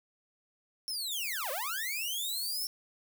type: linear two-way sweep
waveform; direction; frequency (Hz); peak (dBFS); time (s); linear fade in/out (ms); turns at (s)
sawtooth; down then up; 5440 to 493.9 to 5440; -31; 0.88-2.67; 0; 1.51
type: high-pass noise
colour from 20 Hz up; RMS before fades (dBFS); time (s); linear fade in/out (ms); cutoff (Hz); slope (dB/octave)
white; -40; 1.11-2.67; 10; 8700; 24
effects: none